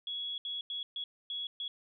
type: tone bursts at uneven times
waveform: sine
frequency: 3353 Hz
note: G#7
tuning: 16 cents sharp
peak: -35 dBFS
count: 6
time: 0.07-0.38 / 0.45-0.61 / 0.7-0.83 / 0.96-1.04 / 1.3-1.47 / 1.6-1.68 s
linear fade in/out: 2 ms
effects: none